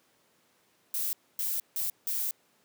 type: noise bursts at uneven times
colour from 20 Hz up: violet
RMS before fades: -31 dBFS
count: 4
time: 0.94-1.13 / 1.39-1.6 / 1.76-1.9 / 2.07-2.31 s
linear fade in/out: 2 ms
effects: pink hiss -67 dBFS RMS until 2.64 s + high-pass 200 Hz 12 dB/octave